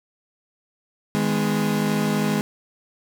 35% pulse chord, G# minor, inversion second, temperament equal with one note detuned, 155.56 / 207.7 / 250.7 Hz, D#3 / G#3 / B3, 0 / 0 / +26 cents, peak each -24 / -20 / -26 dBFS, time 1.15-2.41 s, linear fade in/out 0 ms, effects none

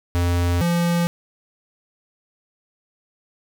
square tone pair in turn, 87.31 / 171.82 Hz, F2 / F3, 0 / -28 cents, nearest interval octave, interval 1172 cents, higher second, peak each -18 dBFS, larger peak neither, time 0.15-0.61 / 0.61-1.07 s, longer neither, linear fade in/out 0 ms, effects none

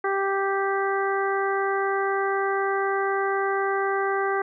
harmonic tone, 392 Hz, G4, in tune, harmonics 1 / 2 / 3 / 4 / 5, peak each -25 / -28 / -29 / -30 / -34 dBFS, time 0.04-4.42 s, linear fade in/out 5 ms, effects none

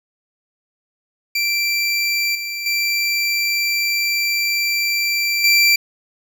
25% pulse tone with level steps, 2349 Hz, D7, in tune, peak -13 / -20 / -13 / -7 dBFS, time 1.35-5.76 s, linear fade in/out 5 ms, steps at 2.35 / 2.66 / 5.44 s, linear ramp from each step 2 ms, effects none

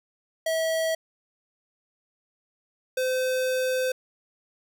square tone pair in turn, 647 / 513.6 Hz, E5 / C5, -32 / -32 cents, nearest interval major third, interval 400 cents, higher first, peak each -24 dBFS, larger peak neither, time 0.46-0.95 / 2.97-3.92 s, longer second, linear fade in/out 5 ms, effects none

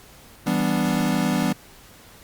square chord, E minor seventh, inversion none, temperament equal, 164.81 / 196 / 246.9 / 293.7 Hz, E3 / G3 / B3 / D4, 0 / 0 / 0 / 0 cents, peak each -27 / -25 / -25 / -28 dBFS, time 0.46-1.53 s, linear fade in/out 10 ms
clicks, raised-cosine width 5 ms, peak -30 dBFS, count 3, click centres 0.61 / 1.01 / 1.428 s
effects pink hiss -48 dBFS RMS until 2.23 s + Opus 48 kbps

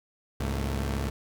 sawtooth tone cluster, 67.9 / 105.1 / 223.4 Hz, C#2 / G#2 / A3, -35 / +21 / +27 cents, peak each -25 / -31 / -33 dBFS, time 0.4-1.1 s, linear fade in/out 5 ms, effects none

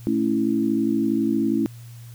sine chord, A major, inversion none, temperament equal, 220 / 277.2 / 329.6 Hz, A3 / C#4 / E4, 0 / 0 / 0 cents, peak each -23 dBFS, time 0.07-1.66 s, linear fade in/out 0 ms, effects added 118 Hz sine -38 dBFS peak until 2.14 s + white hiss -52 dBFS RMS until 2.14 s

